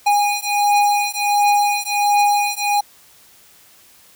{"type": "beating tone pair", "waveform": "square", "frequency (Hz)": [820, 821.4], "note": ["G#5", "G#5"], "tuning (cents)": [-22, -19], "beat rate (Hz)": 1.4, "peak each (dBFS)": [-18, -18], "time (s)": [0.06, 2.81], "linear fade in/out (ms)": 10, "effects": ["white hiss -49 dBFS RMS until 4.15 s"]}